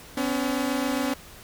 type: tone pair together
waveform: sawtooth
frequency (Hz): 254.7 / 282.1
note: C4 / C#4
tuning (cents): -46 / +30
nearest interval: major second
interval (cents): 176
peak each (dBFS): -23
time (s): 0.17-1.14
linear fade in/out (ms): 5
effects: pink hiss -46 dBFS RMS until 1.43 s